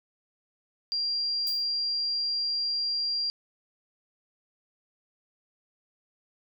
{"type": "tone", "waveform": "sine", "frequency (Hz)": 4762, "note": "D8", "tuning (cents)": 23, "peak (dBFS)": -26, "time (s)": [0.92, 3.3], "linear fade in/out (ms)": 0}
{"type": "noise with exponential decay", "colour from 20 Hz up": "violet", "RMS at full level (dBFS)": -34, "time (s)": [1.47, 1.68], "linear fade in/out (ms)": 0, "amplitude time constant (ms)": 44}
{"effects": []}